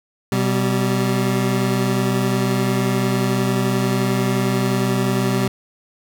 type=tone pair together; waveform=25% pulse; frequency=125.57 / 194 Hz; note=B2 / G3; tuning=+29 / -18 cents; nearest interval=minor sixth; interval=753 cents; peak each=-16 dBFS; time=0.32-5.48 s; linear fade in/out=2 ms; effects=none